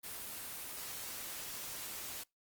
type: noise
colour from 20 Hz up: white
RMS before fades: -44 dBFS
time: 0.03-2.24 s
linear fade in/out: 20 ms
effects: noise-tail reverb RT60 0.2 s tail -25 dB re dry + Opus 24 kbps